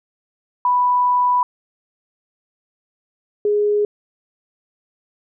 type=tone pair in turn; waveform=sine; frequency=987.8 / 415.3 Hz; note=B5 / G#4; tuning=0 / 0 cents; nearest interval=octave + minor third; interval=1500 cents; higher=first; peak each=-13 / -14 dBFS; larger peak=first; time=0.65-1.43 / 3.45-3.85 s; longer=first; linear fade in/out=2 ms; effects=none